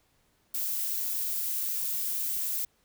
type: noise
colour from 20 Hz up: violet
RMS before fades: -31 dBFS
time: 0.54-2.65 s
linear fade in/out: 5 ms
effects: pink hiss -69 dBFS RMS until 2.84 s